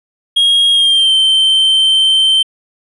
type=tone with pitch glide; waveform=triangle; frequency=3269 to 3111 Hz; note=G#7 to G7; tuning=-28 to -14 cents; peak=-6 dBFS; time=0.36-2.43 s; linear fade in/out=10 ms; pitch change=-86 cents; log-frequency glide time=0.72-1.13 s; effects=resampled to 24000 Hz